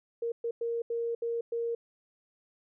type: tone bursts at uneven times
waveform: sine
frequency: 466.2 Hz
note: A#4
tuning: in tune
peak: -29 dBFS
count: 6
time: 0.22-0.32 / 0.44-0.51 / 0.61-0.82 / 0.9-1.15 / 1.22-1.41 / 1.52-1.75 s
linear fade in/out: 5 ms
effects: none